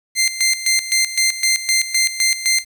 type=tone with tremolo; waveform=15% pulse; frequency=2086 Hz; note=C7; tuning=6 cents flat; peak=-7 dBFS; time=0.15-2.65 s; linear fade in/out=50 ms; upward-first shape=square; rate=3.9 Hz; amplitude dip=75%; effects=8-bit